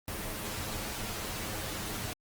pink noise with comb filter, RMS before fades -37 dBFS, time 0.08-2.13 s, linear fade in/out 0 ms, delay 9.5 ms, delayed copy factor +0.55, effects Opus 32 kbps

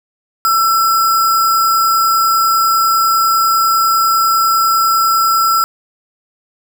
sine tone with sample-and-hold, 1335 Hz, E6, 22 cents sharp, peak -9 dBFS, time 0.45-5.64 s, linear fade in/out 0 ms, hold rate 6300 Hz, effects none

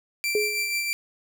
sawtooth tone with tremolo, 2349 Hz, D7, in tune, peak -20 dBFS, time 0.24-0.93 s, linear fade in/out 0 ms, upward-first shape sine, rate 6.2 Hz, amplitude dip 35%
sine tone with exponential decay, 420.5 Hz, G#4, 22 cents sharp, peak -18 dBFS, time 0.35-0.74 s, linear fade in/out 2 ms, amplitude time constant 83 ms
effects none

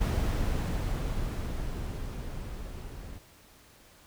brown noise with level ramp, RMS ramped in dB -26 to -42 dBFS, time 0-3.19 s, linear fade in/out 20 ms, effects pink hiss -57 dBFS RMS until 4.06 s

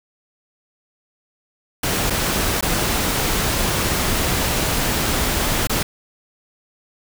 pink noise with dropouts, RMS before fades -20 dBFS, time 1.83-5.83 s, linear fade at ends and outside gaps 5 ms, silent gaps 2.1-2.104 / 2.61-2.625 / 5.672-5.695 s, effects none

